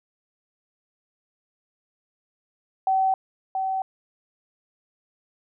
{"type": "tone with echo", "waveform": "sine", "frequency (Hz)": 764, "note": "G5", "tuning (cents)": -45, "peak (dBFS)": -18, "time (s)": [2.87, 3.14], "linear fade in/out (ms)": 2, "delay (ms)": 680, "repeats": 1, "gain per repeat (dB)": -5, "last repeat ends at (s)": 3.82, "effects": []}